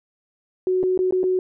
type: tone with dropouts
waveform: sine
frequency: 370 Hz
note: F#4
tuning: in tune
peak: -17 dBFS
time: 0.67-1.39 s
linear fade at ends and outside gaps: 1 ms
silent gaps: 0.83-0.836 / 0.976-0.99 / 1.109-1.124 / 1.232-1.239 s
effects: none